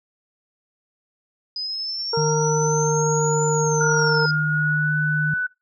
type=exponential two-way sweep; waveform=sine; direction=up then down; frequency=4978 to 7040 to 4978 Hz; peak=-25 dBFS; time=1.56-4.31 s; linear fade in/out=2 ms; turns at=3.46 s
type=harmonic tone; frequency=460 Hz; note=A#4; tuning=23 cents flat; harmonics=1 / 2 / 3; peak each=-20 / -26 / -30 dBFS; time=2.13-4.26 s; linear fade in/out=5 ms
type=tone; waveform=sine; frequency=152.7 Hz; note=D#3; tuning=32 cents flat; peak=-21 dBFS; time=2.17-5.34 s; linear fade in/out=5 ms
type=tone with pitch glide; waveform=sine; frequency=1419 to 1492.1 Hz; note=F6 to F#6; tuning=+27 to +14 cents; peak=-20 dBFS; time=3.8-5.47 s; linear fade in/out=10 ms; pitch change=+87 cents; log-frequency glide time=4.35-4.94 s
effects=noise-tail reverb RT60 0.2 s tail -20 dB re dry